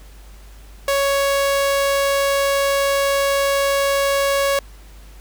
sawtooth tone, 556 Hz, C#5, 5 cents sharp, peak -12 dBFS, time 0.88-4.59 s, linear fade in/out 2 ms, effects added 50 Hz sine -39 dBFS peak until 5.2 s + pink hiss -49 dBFS RMS until 5.2 s

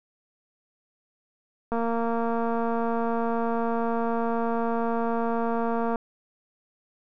click train, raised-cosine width 1 ms, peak -15 dBFS, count 980, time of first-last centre 1.72-5.958 s, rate 231 Hz, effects none

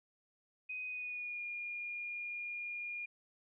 sine tone with pitch glide, 2503 to 2422 Hz, D#7 to D#7, +10 to -47 cents, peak -39 dBFS, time 0.69-3.06 s, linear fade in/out 10 ms, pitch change -57 cents, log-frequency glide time 0.86-1.43 s, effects none

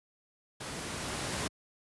pink noise with level ramp, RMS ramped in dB -40 to -33 dBFS, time 0.6-1.48 s, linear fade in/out 10 ms, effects high-pass 80 Hz 12 dB/octave + resampled to 24000 Hz

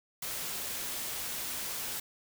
white noise, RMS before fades -37 dBFS, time 0.22-2 s, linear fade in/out 5 ms, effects none

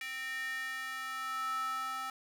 square tone with high-pass filter sweep, 261.6 Hz, C4, in tune, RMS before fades -38 dBFS, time 0.01-2.1 s, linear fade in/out 2 ms, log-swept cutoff 2100 to 1100 Hz, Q 6, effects none

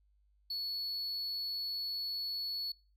triangle tone, 4405 Hz, C#8, 12 cents flat, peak -34 dBFS, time 0.5-2.72 s, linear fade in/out 5 ms, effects noise-tail reverb RT60 0.4 s tail -25 dB re dry + added 50 Hz sine -67 dBFS peak until 2.96 s

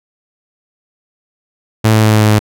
sawtooth tone with pitch steps, 110 / 109.24 / 108.49 / 107.74 / 106.99 / 106.25 Hz, A2 / A2 / A2 / A2 / A2 / G#2, 0 / -12 / -24 / -36 / -48 / +40 cents, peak -3 dBFS, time 1.84-2.392 s, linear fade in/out 10 ms, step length 92 ms, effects none

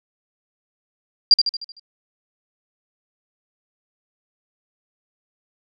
sine tone with echo, 4768 Hz, D8, 25 cents sharp, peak -6 dBFS, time 1.31-1.34 s, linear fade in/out 2 ms, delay 76 ms, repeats 6, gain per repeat -6 dB, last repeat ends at 1.796 s, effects none

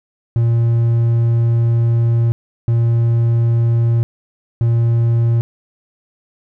triangle tone bursts at uneven times, 116.54 Hz, A#2, in tune, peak -9 dBFS, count 3, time 0.36-2.32 / 2.68-4.03 / 4.61-5.41 s, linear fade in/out 0 ms, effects none

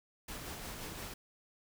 pink noise with tremolo, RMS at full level -43 dBFS, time 0.28-1.14 s, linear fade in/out 5 ms, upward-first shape sine, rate 5.7 Hz, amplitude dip 30%, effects none

